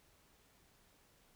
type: silence
effects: pink hiss -69 dBFS RMS until 1.35 s